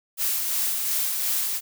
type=noise with tremolo; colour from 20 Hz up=blue; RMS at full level=-24 dBFS; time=0.17-1.61 s; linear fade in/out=50 ms; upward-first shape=sine; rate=2.8 Hz; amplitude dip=30%; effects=none